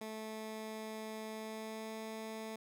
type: tone with pitch glide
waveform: 15% pulse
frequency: 218.5 to 220.4 Hz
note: A3 to A3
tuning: -12 to +3 cents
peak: -36 dBFS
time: 0.01-2.56 s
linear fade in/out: 5 ms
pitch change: +15 cents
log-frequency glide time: 1.3-1.95 s
effects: none